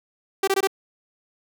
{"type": "tone bursts", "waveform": "sawtooth", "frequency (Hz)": 388.9, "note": "G4", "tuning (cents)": -14, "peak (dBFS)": -14, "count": 4, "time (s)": [0.43, 0.673], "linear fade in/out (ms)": 5, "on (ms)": 45, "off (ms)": 21, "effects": []}